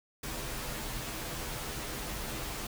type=noise with comb filter; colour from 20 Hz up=pink; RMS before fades=-38 dBFS; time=0.23-2.67 s; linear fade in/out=5 ms; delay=11 ms; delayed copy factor=-0.65; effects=none